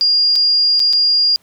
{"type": "tone with dropouts", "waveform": "sine", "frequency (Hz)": 4825, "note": "D8", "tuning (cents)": 46, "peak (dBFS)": -10, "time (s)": [0.01, 1.36], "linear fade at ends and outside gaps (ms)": 0, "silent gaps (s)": [[0.356, 0.36], [0.795, 0.801], [0.928, 0.933]], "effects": ["pink hiss -55 dBFS RMS until 1.42 s", "high-pass 100 Hz 12 dB/octave"]}